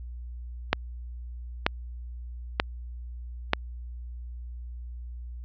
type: click train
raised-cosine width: 0.3 ms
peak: -3 dBFS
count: 4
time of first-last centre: 0.73-3.534 s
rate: 1.07 Hz
effects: added 60 Hz sine -36 dBFS peak until 5.44 s + low-pass 4000 Hz 12 dB/octave